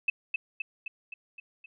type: tone with echo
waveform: sine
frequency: 2618 Hz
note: E7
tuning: 13 cents flat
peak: -21 dBFS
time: 0.08-0.1 s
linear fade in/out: 5 ms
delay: 260 ms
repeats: 6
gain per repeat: -4 dB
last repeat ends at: 1.66 s
effects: none